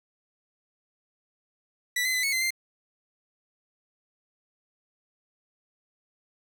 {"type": "tone with pitch steps", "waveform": "sawtooth", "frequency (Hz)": [1968, 2044, 2012, 2204, 2064, 2092], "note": ["B6", "C7", "B6", "C#7", "C7", "C7"], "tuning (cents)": [-7, -41, 32, -11, -24, -1], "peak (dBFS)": -21, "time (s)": [1.96, 2.506], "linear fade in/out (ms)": 5, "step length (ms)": 91, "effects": []}